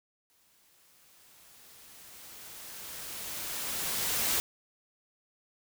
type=noise with exponential growth; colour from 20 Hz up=white; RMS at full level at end=-28 dBFS; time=0.3-4.4 s; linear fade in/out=0 ms; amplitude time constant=890 ms; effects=none